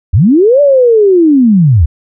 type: linear two-way sweep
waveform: sine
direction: up then down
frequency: 67.1 to 587.3 to 67.1 Hz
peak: -3 dBFS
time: 0.13-1.86 s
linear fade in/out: 10 ms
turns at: 0.61 s
effects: none